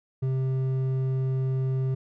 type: tone with hard clipping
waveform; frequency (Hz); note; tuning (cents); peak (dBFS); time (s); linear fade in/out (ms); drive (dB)
sine; 131.5; C3; +9; -25; 0.22-1.95; 10; 6
effects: none